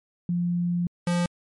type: tone pair in turn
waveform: sine / square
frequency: 174.61 / 174.61 Hz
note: F3 / F3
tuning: 0 / 0 cents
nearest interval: unison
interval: 0 cents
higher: neither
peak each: -22 dBFS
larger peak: neither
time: 0.29-0.87 / 1.07-1.26 s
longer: first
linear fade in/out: 2 ms
effects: MP3 48 kbps